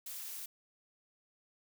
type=noise with amplitude modulation; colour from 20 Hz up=blue; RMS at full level=-41 dBFS; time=0.06-0.46 s; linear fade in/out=5 ms; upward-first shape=sine; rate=297 Hz; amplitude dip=65%; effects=none